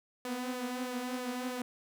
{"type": "tone with flanger", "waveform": "sawtooth", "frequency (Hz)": 250, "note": "B3", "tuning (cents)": 21, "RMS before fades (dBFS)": -37, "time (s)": [0.25, 1.62], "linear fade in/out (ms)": 2, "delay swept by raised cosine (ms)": [1.7, 7], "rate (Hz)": 3.1, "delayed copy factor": 0.5, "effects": []}